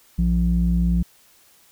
square tone with low-pass filter, 58.27 Hz, A#1, in tune, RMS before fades -19 dBFS, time 0.18-1.03 s, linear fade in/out 10 ms, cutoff 160 Hz, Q 4.6, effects white hiss -55 dBFS RMS until 1.71 s

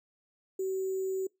sine tone with sample-and-hold, 380 Hz, F#4, 46 cents sharp, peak -29 dBFS, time 0.59-1.27 s, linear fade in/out 5 ms, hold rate 7350 Hz, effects noise-tail reverb RT60 0.2 s tail -24 dB re dry

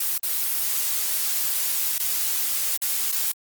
blue noise with dropouts, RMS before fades -24 dBFS, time 0-3.32 s, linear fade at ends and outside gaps 5 ms, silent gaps 0.181-0.23 / 1.983-1.998 / 2.77-2.817 / 3.117-3.123 s, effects Opus 24 kbps

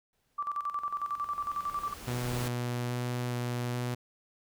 pink noise with exponential growth, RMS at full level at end -37 dBFS, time 0.13-2.48 s, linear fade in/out 1 ms, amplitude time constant 510 ms
sine tone with tremolo, 1167 Hz, D6, 11 cents flat, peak -29 dBFS, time 0.38-1.94 s, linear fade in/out 10 ms, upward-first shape square, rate 11 Hz, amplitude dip 70%
sawtooth tone with vibrato, 122.3 Hz, B2, 16 cents flat, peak -27 dBFS, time 2.07-3.95 s, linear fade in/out 10 ms, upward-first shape square, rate 1.2 Hz, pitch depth 8 cents each way
effects none

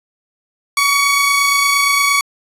sawtooth tone pair together, 1132.3 / 2236 Hz, C#6 / C#7, +36 / +14 cents, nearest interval octave, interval 1178 cents, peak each -11 dBFS, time 0.77-2.21 s, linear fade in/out 2 ms, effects resampled to 32000 Hz

